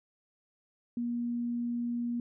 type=tone; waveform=sine; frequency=238.5 Hz; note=A#3; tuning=40 cents sharp; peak=-30 dBFS; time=0.97-2.2 s; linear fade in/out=2 ms; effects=none